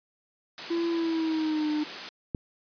white high-pass noise, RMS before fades -36 dBFS, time 0.58-2.09 s, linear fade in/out 0 ms, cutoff 170 Hz, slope 24 dB/octave
triangle tone with pitch glide, 337.5 to 302.4 Hz, E4 to D#4, +41 to -49 cents, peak -23 dBFS, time 0.7-1.84 s, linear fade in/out 10 ms, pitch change -190 cents, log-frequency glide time 0.89-1.7 s
click, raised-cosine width 3 ms, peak -17 dBFS, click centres 2.348 s
effects resampled to 11025 Hz

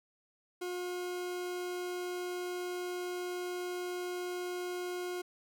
40% pulse tone, 358.6 Hz, F4, 46 cents sharp, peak -35 dBFS, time 0.61-5.22 s, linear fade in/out 10 ms, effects none

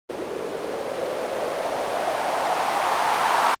violet noise with low-pass filter sweep, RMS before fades -24 dBFS, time 0.09-3.55 s, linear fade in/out 10 ms, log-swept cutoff 400 to 970 Hz, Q 3, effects Opus 32 kbps

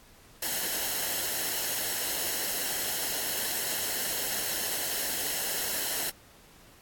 white noise with comb filter, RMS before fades -31 dBFS, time 0.42-6.1 s, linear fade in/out 5 ms, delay 0.84 ms, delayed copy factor -0.55, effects pink hiss -56 dBFS RMS until 6.81 s + AAC 64 kbps

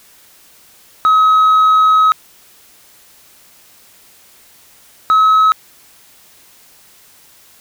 sine tone pair in turn, 1275 / 1283.9 Hz, D#6 / E6, +42 / -46 cents, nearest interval unison, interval 12 cents, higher second, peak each -4 dBFS, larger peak neither, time 1.05-2.12 / 5.1-5.52 s, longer first, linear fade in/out 0 ms, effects tanh soft clip ceiling -6 dBFS + white hiss -46 dBFS RMS until 7.6 s

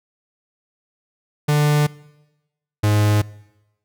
45% pulse tone pair in turn, 148.3 / 104.86 Hz, D3 / G#2, +17 / +17 cents, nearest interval tritone, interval 600 cents, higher first, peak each -14 dBFS, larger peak neither, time 1.48-1.87 / 2.83-3.22 s, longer neither, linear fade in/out 10 ms, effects noise-tail reverb RT60 1.0 s tail -22 dB re dry

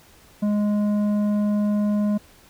sine tone with tanh clipping, 207.7 Hz, G#3, in tune, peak -20 dBFS, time 0.42-2.18 s, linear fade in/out 10 ms, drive 9 dB, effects pink hiss -52 dBFS RMS until 2.49 s

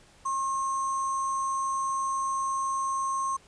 sine tone with sample-and-hold, 1077 Hz, C6, 50 cents sharp, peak -26 dBFS, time 0.25-3.37 s, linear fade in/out 10 ms, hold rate 7350 Hz, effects pink hiss -57 dBFS RMS until 3.47 s + resampled to 22050 Hz

